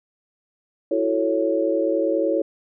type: chord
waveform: sine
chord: F# minor seventh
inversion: third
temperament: equal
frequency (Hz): 329.6 / 370 / 440 / 554.4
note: E4 / F#4 / A4 / C#5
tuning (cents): 0 / 0 / 0 / 0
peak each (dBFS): -23 / -27 / -25 / -22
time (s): 0.91-2.42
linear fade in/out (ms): 5
effects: none